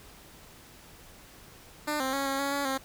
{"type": "tone with pitch steps", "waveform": "10% pulse", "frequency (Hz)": [299.4, 263.7, 275.8, 272.3, 278.9, 282.1, 267], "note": ["D4", "C4", "C#4", "C#4", "C#4", "C#4", "C4"], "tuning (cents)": [33, 14, -9, -31, 11, 30, 35], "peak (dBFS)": -20, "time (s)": [1.87, 2.78], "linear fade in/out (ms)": 10, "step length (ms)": 130, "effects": ["pink hiss -52 dBFS RMS until 2.84 s"]}